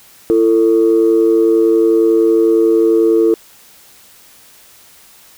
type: tone pair together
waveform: sine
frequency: 336.4 / 447.4 Hz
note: E4 / A4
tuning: +35 / +29 cents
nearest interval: perfect fourth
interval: 494 cents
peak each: -10 dBFS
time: 0.3-3.34 s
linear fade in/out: 0 ms
effects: tanh soft clip ceiling -2 dBFS + white hiss -44 dBFS RMS until 5.37 s